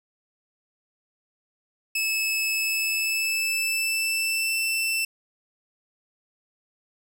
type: tone with pitch glide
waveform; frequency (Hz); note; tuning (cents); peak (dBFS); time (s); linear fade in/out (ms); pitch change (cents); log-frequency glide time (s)
sawtooth; 2603 to 2668; E7 to E7; -22 to +20; -20; 1.95-5.05; 5; +42; 2.51-4.55
effects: none